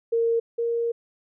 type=tone pair in turn; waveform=sine; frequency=461.4 / 466.8 Hz; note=A#4 / A#4; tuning=-18 / +2 cents; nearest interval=unison; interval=20 cents; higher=second; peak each=-19 / -22 dBFS; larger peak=first; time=0.12-0.4 / 0.58-0.92 s; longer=second; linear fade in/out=10 ms; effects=none